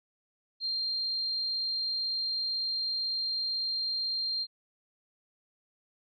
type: tone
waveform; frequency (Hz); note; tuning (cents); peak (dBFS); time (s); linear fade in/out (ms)
sine; 4186; C8; 0; -29; 0.6-4.47; 50
effects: none